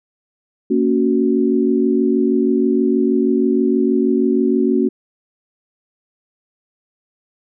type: chord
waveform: sine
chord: F# major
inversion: first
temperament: just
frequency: 231.2 / 277.5 / 370 Hz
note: A#3 / C#4 / F#4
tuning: -14 / +2 / 0 cents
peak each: -17 dBFS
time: 0.7-4.89 s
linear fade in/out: 10 ms
effects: none